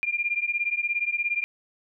sine beating tone pair, 2393 / 2410 Hz, D7 / D7, +32 / +44 cents, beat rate 17 Hz, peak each -27 dBFS, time 0.03-1.44 s, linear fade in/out 0 ms, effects none

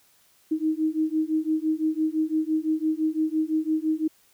sine beating tone pair, 311.1 / 317 Hz, D#4 / D#4, 0 / +32 cents, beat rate 5.9 Hz, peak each -25 dBFS, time 0.51-4.08 s, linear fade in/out 10 ms, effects white hiss -61 dBFS RMS until 4.33 s

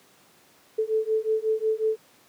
sine beating tone pair, 435.5 / 441 Hz, A4 / A4, -18 / +4 cents, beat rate 5.5 Hz, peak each -25 dBFS, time 0.78-1.97 s, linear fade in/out 10 ms, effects pink hiss -57 dBFS RMS until 2.28 s + high-pass 200 Hz 12 dB/octave

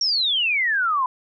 sine exponential sweep, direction down, 5660 to 987.8 Hz, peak -18 dBFS, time 0.01-1.06 s, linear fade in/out 2 ms, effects none

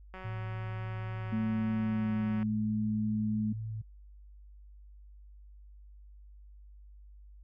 click train, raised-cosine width 0.5 ms, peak -31 dBFS, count 429, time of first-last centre 0.14-2.429 s, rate 187 Hz
sine tone with vibrato, 110 Hz, A2, in tune, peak -35 dBFS, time 0.24-3.82 s, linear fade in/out 10 ms, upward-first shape square, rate 3.6 Hz, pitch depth 11 cents each way
sine tone with pitch glide, 220.1 to 214.3 Hz, A3 to A3, +1 to -45 cents, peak -29 dBFS, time 1.32-3.53 s, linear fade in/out 10 ms, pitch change -46 cents, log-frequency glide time 1.73-2.24 s
effects added 50 Hz sine -50 dBFS peak until 7.43 s

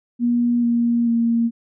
sine tone with pitch steps, 239.6 / 235.9 / 232.2 Hz, A#3 / A#3 / A#3, +48 / +21 / -7 cents, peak -15 dBFS, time 0.19-1.51 s, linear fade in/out 50 ms, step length 440 ms, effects none

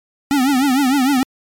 square tone with vibrato, 269 Hz, C4, 48 cents sharp, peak -13 dBFS, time 0.31-1.23 s, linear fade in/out 0 ms, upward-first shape triangle, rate 6.6 Hz, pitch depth 160 cents each way, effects MP3 96 kbps

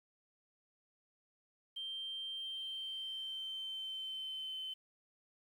sine tone with pitch glide, 3150 to 3067 Hz, G7 to G7, +8 to -38 cents, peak -39 dBFS, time 1.76-4.74 s, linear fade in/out 10 ms, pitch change -46 cents, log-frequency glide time 2.35-4.56 s, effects tanh soft clip ceiling -36 dBFS + 11-bit

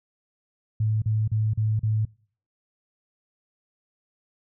sine tone bursts, 108.6 Hz, A2, 22 cents flat, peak -20 dBFS, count 5, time 0.8-2.052 s, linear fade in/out 5 ms, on 220 ms, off 38 ms, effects noise-tail reverb RT60 0.5 s tail -25 dB re dry

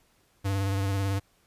square tone with vibrato, 98 Hz, G2, in tune, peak -26 dBFS, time 0.44-1.2 s, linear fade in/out 20 ms, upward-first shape sine, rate 18 Hz, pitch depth 33 cents each way, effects pink hiss -66 dBFS RMS until 1.46 s + resampled to 32000 Hz

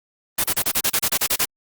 white noise bursts, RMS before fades -19 dBFS, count 12, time 0.38-1.453 s, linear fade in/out 10 ms, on 61 ms, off 31 ms, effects Opus 32 kbps

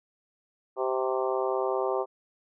harmonic tone with a mistuned harmonic, 130 Hz, C3, 11 cents flat, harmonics 3 / 4 / 5 / 6 / 7 / 8 / 9, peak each -29 / -31 / -33 / -35 / -36 / -37 / -38 dBFS, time 0.76-2.06 s, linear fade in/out 50 ms, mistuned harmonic 8, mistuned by +25 cents, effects none

